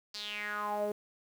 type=tone with band-pass filter sweep; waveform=sawtooth; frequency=208.4 Hz; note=G#3; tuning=6 cents sharp; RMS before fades=-36 dBFS; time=0.14-0.92 s; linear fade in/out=5 ms; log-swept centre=4800 to 470 Hz; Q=5.7; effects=9-bit